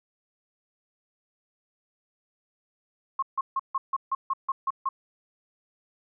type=tone bursts; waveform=sine; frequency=1077 Hz; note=C6; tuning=50 cents sharp; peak=-23 dBFS; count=10; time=3.19-4.89 s; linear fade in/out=5 ms; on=35 ms; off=150 ms; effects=none

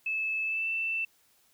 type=tone with pitch glide; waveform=sine; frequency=2612 to 2665 Hz; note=E7 to E7; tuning=-17 to +18 cents; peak=-28 dBFS; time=0.06-1.05 s; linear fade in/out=5 ms; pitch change=+35 cents; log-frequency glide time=0.43-0.69 s; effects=white hiss -66 dBFS RMS until 1.53 s

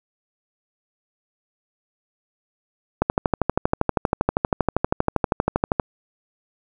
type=click train; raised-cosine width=1 ms; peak=-3 dBFS; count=36; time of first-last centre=3.02-5.798 s; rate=12.6 Hz; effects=none

